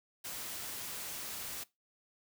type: noise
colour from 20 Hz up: white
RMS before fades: -42 dBFS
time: 0.24-1.64 s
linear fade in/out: 10 ms
effects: noise-tail reverb RT60 0.2 s tail -20 dB re dry